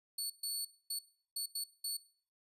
20% pulse tone bursts at uneven times, 4435 Hz, C#8, in tune, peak -30 dBFS, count 6, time 0.18-0.3 / 0.43-0.65 / 0.9-0.99 / 1.36-1.46 / 1.55-1.64 / 1.84-1.97 s, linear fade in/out 5 ms, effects noise-tail reverb RT60 0.5 s tail -19 dB re dry + resampled to 32000 Hz

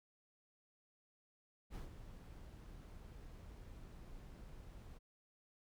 brown noise with ADSR envelope, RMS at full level -45 dBFS, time 1.7-4.99 s, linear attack 50 ms, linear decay 140 ms, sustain -9 dB, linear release 21 ms, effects none

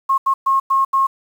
sine tone bursts at uneven times, 1080 Hz, C#6, 45 cents flat, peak -12 dBFS, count 5, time 0.09-0.18 / 0.26-0.34 / 0.46-0.6 / 0.7-0.85 / 0.93-1.07 s, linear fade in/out 10 ms, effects 7-bit

